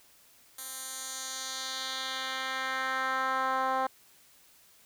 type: tone with band-pass filter sweep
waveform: 10% pulse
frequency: 262.6 Hz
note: C4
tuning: 6 cents sharp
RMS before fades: -33 dBFS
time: 0.58-3.87 s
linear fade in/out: 5 ms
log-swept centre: 11000 to 840 Hz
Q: 1.5
effects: white hiss -60 dBFS RMS until 4.85 s